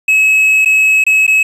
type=tone with dropouts; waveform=triangle; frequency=2572 Hz; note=E7; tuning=43 cents flat; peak=-5 dBFS; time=0.08-1.43 s; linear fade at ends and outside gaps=5 ms; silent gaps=0.649-0.657 / 1.04-1.065 / 1.267-1.277 s; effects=resampled to 32000 Hz + 7-bit